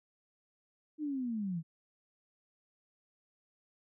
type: linear sweep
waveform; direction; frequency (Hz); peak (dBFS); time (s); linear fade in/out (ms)
sine; down; 311.6 to 155.56; -33; 0.98-1.63; 50
effects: none